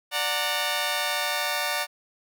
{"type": "chord", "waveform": "10% pulse", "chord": "D augmented", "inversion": "none", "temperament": "just", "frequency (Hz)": [587.3, 734.2, 917.7], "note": ["D5", "F#5", "A#5"], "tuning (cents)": [0, -14, -27], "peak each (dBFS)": -21, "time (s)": [0.11, 1.87], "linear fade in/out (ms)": 50, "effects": []}